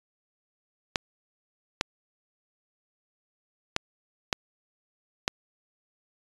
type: clicks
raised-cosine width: 0.2 ms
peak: -6 dBFS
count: 5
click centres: 0.958 / 1.811 / 3.764 / 4.328 / 5.279 s
effects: resampled to 22050 Hz